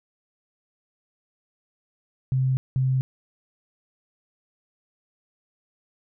sine tone pair in turn, 130.81 / 130.81 Hz, C3 / C3, 0 / 0 cents, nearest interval unison, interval 0 cents, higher neither, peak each -19 dBFS, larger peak neither, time 2.32-2.57 / 2.76-3.01 s, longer neither, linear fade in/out 0 ms, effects none

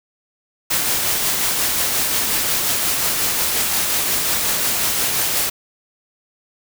white noise with tremolo, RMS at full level -18 dBFS, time 0.7-5.5 s, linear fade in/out 10 ms, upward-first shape triangle, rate 5.6 Hz, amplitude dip 30%, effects none

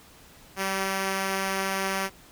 5% pulse tone pair together, 193.04 / 382.2 Hz, G3 / G4, -26 / -44 cents, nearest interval octave, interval 1182 cents, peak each -15 / -26 dBFS, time 0.56-2.1 s, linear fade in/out 50 ms, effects pink hiss -52 dBFS RMS until 2.31 s

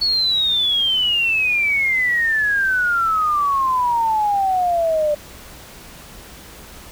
sine exponential sweep, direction down, 4435 to 587.3 Hz, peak -15 dBFS, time 0.01-5.15 s, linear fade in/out 10 ms, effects added 60 Hz sine -49 dBFS peak until 6.91 s + pink hiss -40 dBFS RMS until 6.91 s

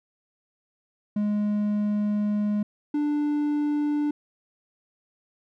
triangle tone pair in turn, 208.2 / 295 Hz, G#3 / D4, +5 / +8 cents, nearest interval tritone, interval 603 cents, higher second, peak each -20 dBFS, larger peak neither, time 1.16-2.63 / 2.94-4.11 s, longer first, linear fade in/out 5 ms, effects none

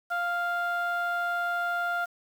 sine tone pair together, 698.5 / 1397 Hz, F5 / F6, 0 / 0 cents, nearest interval octave, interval 1200 cents, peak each -28 / -26 dBFS, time 0.1-2.06 s, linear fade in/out 20 ms, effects tanh soft clip ceiling -23 dBFS + 8-bit

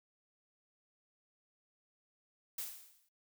blue noise with exponential decay, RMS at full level -38 dBFS, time 2.58-3.09 s, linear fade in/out 5 ms, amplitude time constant 110 ms, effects noise-tail reverb RT60 0.2 s tail -26 dB re dry

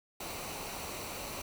pink noise with comb filter, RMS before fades -41 dBFS, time 0.2-1.42 s, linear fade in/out 5 ms, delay 0.59 ms, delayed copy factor -0.5, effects none

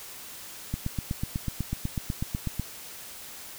click train, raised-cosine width 5 ms, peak -16 dBFS, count 16, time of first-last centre 0.74-2.596 s, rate 8.08 Hz, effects white hiss -43 dBFS RMS until 3.58 s

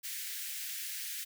white high-pass noise, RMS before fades -40 dBFS, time 0.03-1.25 s, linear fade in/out 20 ms, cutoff 1600 Hz, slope 48 dB/octave, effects none

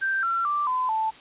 sine tone with pitch steps, 1568 / 1357.2 / 1174.7 / 1016.7 / 880 Hz, G6 / F6 / D6 / B5 / A5, 0 / -50 / 0 / +50 / 0 cents, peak -22 dBFS, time 0.01-1.11 s, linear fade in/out 20 ms, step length 220 ms, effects white hiss -47 dBFS RMS until 1.2 s + resampled to 8000 Hz

